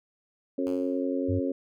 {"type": "harmonic tone", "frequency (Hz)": 90.7, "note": "F#2", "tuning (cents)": -34, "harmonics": [3, 4, 5, 6], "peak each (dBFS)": [-28, -34, -34, -33], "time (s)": [0.58, 1.52], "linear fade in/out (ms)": 5}
{"type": "tone with exponential decay", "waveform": "5% pulse", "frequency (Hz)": 93, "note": "F#2", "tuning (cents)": 9, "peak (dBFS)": -30, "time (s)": [0.67, 1.18], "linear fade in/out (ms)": 0, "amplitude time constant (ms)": 110}
{"type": "tone", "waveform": "sine", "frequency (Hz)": 96.4, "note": "G2", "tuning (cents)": -28, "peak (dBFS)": -26, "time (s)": [1.28, 1.4], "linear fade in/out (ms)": 20}
{"effects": []}